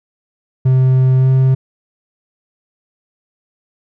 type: tone with pitch glide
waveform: triangle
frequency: 129.9 to 131.49 Hz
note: C3 to C3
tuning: -12 to +9 cents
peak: -6 dBFS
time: 0.65-1.55 s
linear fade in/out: 10 ms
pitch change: +21 cents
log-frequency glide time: 1.17-1.29 s
effects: none